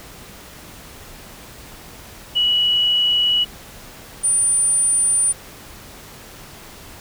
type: tone pair in turn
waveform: sine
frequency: 2932 / 9338 Hz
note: F#7 / D9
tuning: -16 / -11 cents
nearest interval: octave + minor sixth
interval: 2005 cents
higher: second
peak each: -14 dBFS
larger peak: neither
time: 2.35-3.45 / 4.23-5.33 s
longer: neither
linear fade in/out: 20 ms
effects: pink hiss -40 dBFS RMS until 7 s